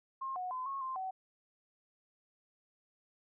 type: tone with pitch steps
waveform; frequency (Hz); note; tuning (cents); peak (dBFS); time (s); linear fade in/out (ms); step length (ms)
sine; 1067 / 732 / 1022 / 1092 / 1047 / 756; C6 / F#5 / C6 / C#6 / C6 / F#5; +34 / -19 / -41 / -26 / +1 / +37; -36; 0.21-1.11; 10; 150
effects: none